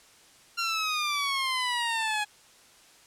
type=exponential sweep; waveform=15% pulse; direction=down; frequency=1387 to 830.6 Hz; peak=-20 dBFS; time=0.57-2.25 s; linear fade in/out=20 ms; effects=white hiss -56 dBFS RMS until 3.06 s + low-pass 9000 Hz 12 dB/octave